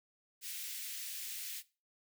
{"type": "high-pass noise", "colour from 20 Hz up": "white", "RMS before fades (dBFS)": -43, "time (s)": [0.41, 1.63], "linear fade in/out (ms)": 50, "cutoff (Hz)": 2000, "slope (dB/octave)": 24, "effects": ["noise-tail reverb RT60 0.3 s tail -18 dB re dry"]}